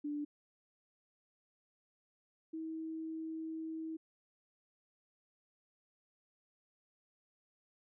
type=tone pair in turn; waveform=sine; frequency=293.7 / 320.7 Hz; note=D4 / E4; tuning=0 / -48 cents; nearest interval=major second; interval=152 cents; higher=second; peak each=-36 / -39 dBFS; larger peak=first; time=0.04-0.25 / 2.53-3.97 s; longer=second; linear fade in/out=10 ms; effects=none